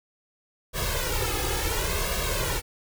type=noise with flanger; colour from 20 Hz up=pink; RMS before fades=-27 dBFS; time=0.73-2.62 s; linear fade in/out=50 ms; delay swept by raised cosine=1.8 to 2.36 ms; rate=0.71 Hz; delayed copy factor=+1; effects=none